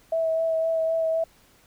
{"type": "tone with vibrato", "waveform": "sine", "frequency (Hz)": 650, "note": "E5", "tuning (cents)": -24, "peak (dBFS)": -21, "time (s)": [0.12, 1.24], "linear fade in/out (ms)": 5, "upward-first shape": "sine", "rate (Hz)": 3.9, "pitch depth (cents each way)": 15, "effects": ["pink hiss -58 dBFS RMS until 1.66 s"]}